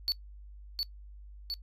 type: tone with echo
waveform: triangle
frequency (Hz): 4462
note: C#8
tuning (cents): +11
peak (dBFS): -25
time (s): 0.08-0.12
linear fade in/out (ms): 0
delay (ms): 710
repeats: 2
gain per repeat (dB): -3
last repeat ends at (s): 1.54
effects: noise-tail reverb RT60 0.1 s tail -20 dB re dry + added 50 Hz sine -46 dBFS peak until 1.62 s